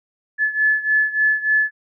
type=beating tone pair; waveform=sine; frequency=1724 / 1727.4 Hz; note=A6 / A6; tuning=-36 / -32 cents; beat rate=3.4 Hz; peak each=-17 / -20 dBFS; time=0.38-1.71 s; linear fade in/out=50 ms; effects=none